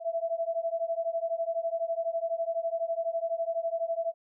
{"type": "beating tone pair", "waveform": "sine", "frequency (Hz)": [659.3, 671.3], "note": ["E5", "E5"], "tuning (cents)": [0, 31], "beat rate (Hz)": 12, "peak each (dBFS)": -31, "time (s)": [0, 4.14], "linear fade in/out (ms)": 50, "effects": []}